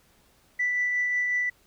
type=tone with tremolo; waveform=sine; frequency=1975.5 Hz; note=B6; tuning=in tune; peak=-21 dBFS; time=0.59-1.5 s; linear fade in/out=10 ms; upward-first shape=triangle; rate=5.5 Hz; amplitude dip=30%; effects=tanh soft clip ceiling -18 dBFS + pink hiss -62 dBFS RMS until 1.66 s